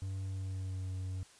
triangle tone with pitch glide, 96 to 93.43 Hz, G2 to F#2, -36 to +17 cents, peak -34 dBFS, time 0.02-1.23 s, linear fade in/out 0 ms, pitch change -47 cents, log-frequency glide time 0.25-0.9 s, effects white hiss -60 dBFS RMS until 1.39 s + resampled to 22050 Hz

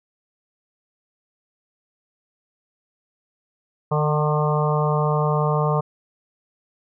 harmonic tone with a mistuned harmonic, 150.4 Hz, D3, 42 cents sharp, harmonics 1 / 3 / 4 / 5 / 6 / 7 / 8, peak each -20 / -25 / -27 / -29 / -30 / -27 / -30 dBFS, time 3.91-5.81 s, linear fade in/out 10 ms, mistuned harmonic 7, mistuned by +23 cents, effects none

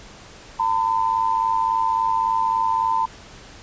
sine tone pair together, 905.4 / 1009 Hz, A5 / B5, +49 / +37 cents, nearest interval major second, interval 188 cents, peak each -20 / -21 dBFS, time 0.59-3.06 s, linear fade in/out 10 ms, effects pink hiss -43 dBFS RMS until 3.62 s + resampled to 16000 Hz

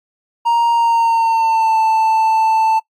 triangle tone with pitch glide, 935 to 885.1 Hz, A#5 to A5, +5 to +10 cents, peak -9 dBFS, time 0.45-2.8 s, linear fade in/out 20 ms, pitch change -95 cents, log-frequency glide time 0.72-1.79 s, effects noise-tail reverb RT60 0.1 s tail -21 dB re dry + AAC 64 kbps

